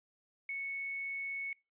sine tone with quantisation, 2211 Hz, C#7, 5 cents flat, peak -36 dBFS, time 0.49-1.53 s, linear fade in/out 2 ms, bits 9, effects noise-tail reverb RT60 0.3 s tail -26 dB re dry + resampled to 8000 Hz

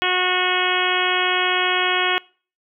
harmonic tone, 364.9 Hz, F#4, 24 cents flat, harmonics 1 / 2 / 3 / 4 / 5 / 6 / 7 / 8 / 9, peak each -26 / -26 / -26 / -26 / -26 / -26 / -26 / -26 / -26 dBFS, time 0.02-2.18 s, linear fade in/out 0 ms, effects noise-tail reverb RT60 0.4 s tail -24 dB re dry

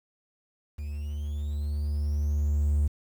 triangle tone with level ramp, 73.6 Hz, D2, 4 cents sharp, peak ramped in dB -30 to -18 dBFS, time 0.78-2.88 s, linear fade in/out 10 ms, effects tanh soft clip ceiling -14 dBFS + 9-bit

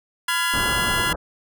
25% pulse chord, F diminished, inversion second, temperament just, 1005.8 / 1396.9 / 1676.3 Hz, Cb6 / F6 / Ab6, +31 / 0 / +16 cents, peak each -21 dBFS, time 0.28-1.13 s, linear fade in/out 5 ms
pink low-pass noise, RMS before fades -28 dBFS, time 0.53-1.16 s, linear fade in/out 10 ms, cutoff 1600 Hz, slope 96 dB/octave
effects none

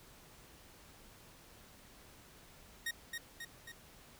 sawtooth tone with echo, 1864.7 Hz, A#6, in tune, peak -32 dBFS, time 2.86-2.91 s, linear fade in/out 5 ms, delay 270 ms, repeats 3, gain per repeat -4 dB, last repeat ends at 3.72 s, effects pink hiss -59 dBFS RMS until 4.19 s

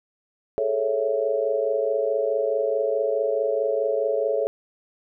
sine chord, A major seventh, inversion third, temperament equal, 415.3 / 440 / 554.4 / 659.3 Hz, G#4 / A4 / C#5 / E5, 0 / 0 / 0 / 0 cents, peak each -29 / -25 / -24 / -29 dBFS, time 0.58-4.47 s, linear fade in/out 0 ms, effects none

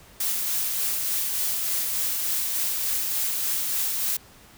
blue noise with tremolo, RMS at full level -25 dBFS, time 0.2-4.17 s, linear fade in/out 5 ms, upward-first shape sine, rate 3.4 Hz, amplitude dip 25%, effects pink hiss -51 dBFS RMS until 4.57 s

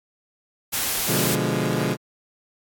white noise, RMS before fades -24 dBFS, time 0.72-1.36 s, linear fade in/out 20 ms
20% pulse chord, B diminished seventh, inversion none, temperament equal, 123.47 / 146.83 / 174.61 / 207.7 Hz, B2 / D3 / F3 / Ab3, 0 / 0 / 0 / 0 cents, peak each -22 dBFS, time 1.06-1.97 s, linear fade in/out 50 ms
effects AAC 64 kbps

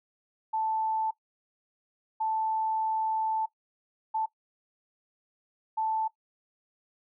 sine tone bursts at uneven times, 880 Hz, A5, in tune, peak -26 dBFS, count 4, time 0.53-1.11 / 2.2-3.46 / 4.14-4.26 / 5.77-6.08 s, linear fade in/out 10 ms, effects noise-tail reverb RT60 0.1 s tail -17 dB re dry

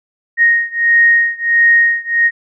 sine beating tone pair, 1864.7 / 1866.2 Hz, A#6 / A#6, 0 / +1 cents, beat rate 1.5 Hz, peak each -11 / -12 dBFS, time 0.37-2.31 s, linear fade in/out 50 ms, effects none

